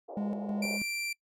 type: band-pass noise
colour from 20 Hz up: white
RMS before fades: -42 dBFS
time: 0.08-0.78 s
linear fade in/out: 10 ms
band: 340 to 780 Hz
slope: 48 dB/octave
type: tone with tremolo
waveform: triangle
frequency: 205.8 Hz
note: G#3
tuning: 16 cents flat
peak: -28 dBFS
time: 0.17-0.82 s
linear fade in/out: 2 ms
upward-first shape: square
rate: 3.1 Hz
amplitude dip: 40%
type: tone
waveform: sawtooth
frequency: 2354 Hz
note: D7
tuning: 3 cents sharp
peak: -29 dBFS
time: 0.62-1.13 s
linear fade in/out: 5 ms
effects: noise-tail reverb RT60 0.1 s tail -24 dB re dry + low-pass 12000 Hz 12 dB/octave